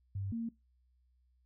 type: tone pair in turn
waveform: sine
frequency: 98 / 229.7 Hz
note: G2 / A#3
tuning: 0 / -25 cents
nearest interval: octave + minor third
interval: 1475 cents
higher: second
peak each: -35 / -34 dBFS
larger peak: second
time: 0.15-0.32 / 0.32-0.49 s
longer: neither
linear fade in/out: 5 ms
effects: noise-tail reverb RT60 0.2 s tail -21 dB re dry + added 62 Hz sine -68 dBFS peak until 1.45 s